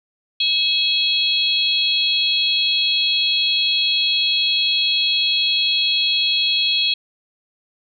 sine tone cluster, 2574 / 3316 / 3915 / 4267 Hz, E7 / G#7 / B7 / C8, -42 / -3 / -16 / +33 cents, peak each -24 / -18 / -25 / -22 dBFS, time 0.4-6.94 s, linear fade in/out 5 ms, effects none

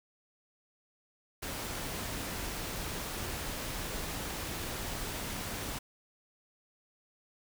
pink noise, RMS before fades -38 dBFS, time 1.42-5.79 s, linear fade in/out 10 ms, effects none

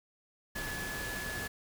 sine tone in noise, 1711 Hz, A6, 49 cents flat, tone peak -39 dBFS, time 0.55-1.48 s, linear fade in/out 10 ms, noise pink, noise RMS -40 dBFS, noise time 0.55-1.48 s, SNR -2 dB, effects none

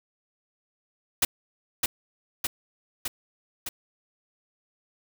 white noise with echo, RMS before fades -21 dBFS, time 1.22-1.25 s, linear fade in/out 5 ms, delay 610 ms, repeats 4, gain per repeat -3 dB, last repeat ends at 3.69 s, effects none

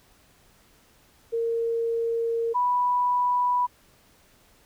sine tone pair in turn, 461 / 984.8 Hz, A#4 / B5, -19 / -5 cents, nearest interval octave + minor second, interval 1314 cents, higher second, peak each -23 / -20 dBFS, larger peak second, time 1.32-2.54 / 2.54-3.67 s, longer first, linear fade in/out 20 ms, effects pink hiss -59 dBFS RMS until 4.65 s

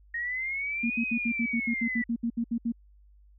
sine linear two-way sweep, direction up then down, 1856 to 2543 to 1952 Hz, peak -29 dBFS, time 0.14-2.04 s, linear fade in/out 5 ms, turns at 1.02 s
sine tone bursts, 233.1 Hz, A#3, in tune, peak -25 dBFS, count 14, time 0.83-2.722 s, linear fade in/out 10 ms, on 72 ms, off 68 ms
effects added 50 Hz sine -54 dBFS peak until 3.38 s

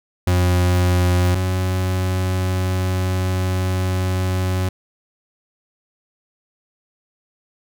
40% pulse tone pair in turn, 89.8 / 92.65 Hz, F2 / F#2, +49 / +3 cents, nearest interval minor second, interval 54 cents, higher second, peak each -13 / -17 dBFS, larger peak first, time 0.27-1.35 / 1.35-4.69 s, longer second, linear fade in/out 5 ms, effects none

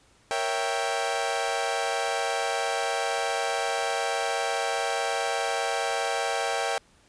sawtooth chord, A# diminished seventh, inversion none, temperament equal, 466.2 / 554.4 / 659.3 / 784 Hz, A#4 / C#5 / E5 / G5, 0 / 0 / 0 / 0 cents, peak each -29 / -29 / -28 / -25 dBFS, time 0.31-6.78 s, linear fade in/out 0 ms, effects pink hiss -60 dBFS RMS until 7.08 s + resampled to 22050 Hz

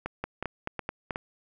two click trains, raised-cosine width 0.5 ms, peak -16 / -17 dBFS, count 5 / 4, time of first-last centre 0.24-1.108 / 0.06-1.159 s, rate 4.61 / 2.73 Hz, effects none

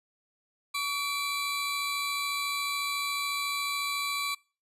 40% pulse tone cluster, 1134 / 2342 / 3988 Hz, C#6 / D7 / B7, +39 / -5 / +16 cents, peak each -32 / -33 / -34 dBFS, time 0.74-4.35 s, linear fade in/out 10 ms, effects noise-tail reverb RT60 0.4 s tail -26 dB re dry + resampled to 32000 Hz

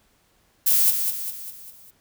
violet noise with echo, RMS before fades -18 dBFS, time 0.66-0.91 s, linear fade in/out 10 ms, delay 200 ms, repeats 5, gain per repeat -6 dB, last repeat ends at 1.91 s, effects pink hiss -63 dBFS RMS until 2 s

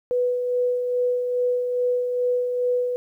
sine tone with tremolo, 493.9 Hz, B4, in tune, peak -18 dBFS, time 0.11-2.96 s, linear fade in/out 0 ms, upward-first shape sine, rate 2.4 Hz, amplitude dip 40%, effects 10-bit

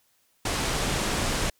pink low-pass noise, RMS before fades -27 dBFS, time 0.45-1.5 s, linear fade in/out 5 ms, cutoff 9900 Hz, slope 24 dB/octave, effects white hiss -67 dBFS RMS until 1.59 s

